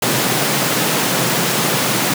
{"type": "high-pass noise", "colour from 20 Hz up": "pink", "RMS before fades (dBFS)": -17, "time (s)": [0.02, 2.14], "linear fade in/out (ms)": 5, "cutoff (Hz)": 120, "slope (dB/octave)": 96, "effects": []}